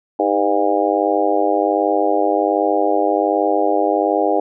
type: harmonic tone with a mistuned harmonic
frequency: 101.3 Hz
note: G#2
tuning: 43 cents flat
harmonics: 3 / 4 / 5 / 6 / 7 / 8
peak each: -21 / -21 / -21 / -21 / -21 / -21 dBFS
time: 0.19-4.4 s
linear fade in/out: 5 ms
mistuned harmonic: 3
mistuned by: +47 cents
effects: none